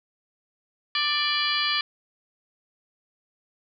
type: harmonic tone with a mistuned harmonic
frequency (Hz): 590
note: D5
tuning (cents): +8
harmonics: 2 / 3 / 4 / 5 / 6 / 7 / 8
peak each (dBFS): -30 / -30 / -30 / -30 / -30 / -30 / -30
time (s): 0.95-1.81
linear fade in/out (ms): 2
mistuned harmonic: 6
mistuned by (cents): -87
effects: none